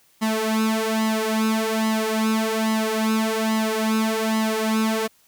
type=tone with flanger; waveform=sawtooth; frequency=220 Hz; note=A3; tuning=in tune; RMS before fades=-22 dBFS; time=0.21-5.08 s; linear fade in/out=20 ms; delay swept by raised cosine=0.98 to 3.78 ms; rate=1.2 Hz; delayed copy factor=+0.8; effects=white hiss -59 dBFS RMS until 5.27 s